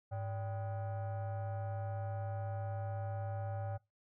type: tone with frequency modulation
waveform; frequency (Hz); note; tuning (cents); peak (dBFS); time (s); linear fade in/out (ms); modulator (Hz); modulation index
sine; 103; G#2; -14; -35; 0.11-3.78; 20; 678; 0.74
effects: noise-tail reverb RT60 0.2 s tail -21 dB re dry + tanh soft clip ceiling -34 dBFS